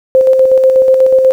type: tone with tremolo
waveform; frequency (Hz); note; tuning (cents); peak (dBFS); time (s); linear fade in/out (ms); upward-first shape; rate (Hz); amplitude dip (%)
sine; 523.3; C5; 0; -3; 0.15-1.32; 0; square; 8.2; 35
effects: 7-bit